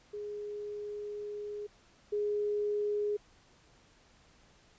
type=tone pair in turn; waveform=sine; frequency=415.3 / 415.3 Hz; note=G#4 / G#4; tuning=0 / 0 cents; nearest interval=unison; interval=0 cents; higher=neither; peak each=-37 / -29 dBFS; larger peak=second; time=0.13-1.67 / 2.12-3.17 s; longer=first; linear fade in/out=10 ms; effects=pink hiss -63 dBFS RMS until 4.78 s + resampled to 16000 Hz